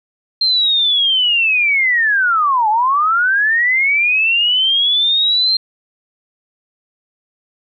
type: linear two-way sweep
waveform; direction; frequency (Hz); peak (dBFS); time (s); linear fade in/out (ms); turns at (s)
sine; down then up; 4186 to 830.6 to 4186; -11; 0.41-5.57; 5; 2.69
effects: none